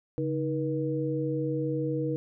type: tone cluster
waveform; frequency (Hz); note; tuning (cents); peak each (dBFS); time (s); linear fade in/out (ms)
sine; 141.3 / 313.3 / 480.7; C#3 / D#4 / B4; +34 / +12 / -47; -31; 0.18-2.16; 0
effects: none